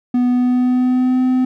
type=tone with pitch glide; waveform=triangle; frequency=246.9 to 255.5 Hz; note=B3 to C4; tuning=0 to -41 cents; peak=-10 dBFS; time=0.14-1.45 s; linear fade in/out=5 ms; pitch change=+59 cents; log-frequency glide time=0.28-1.21 s; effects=none